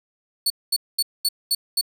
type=tone bursts; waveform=sawtooth; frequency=4435 Hz; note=C#8; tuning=in tune; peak=-15 dBFS; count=6; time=0.46-1.812 s; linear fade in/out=5 ms; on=42 ms; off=220 ms; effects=none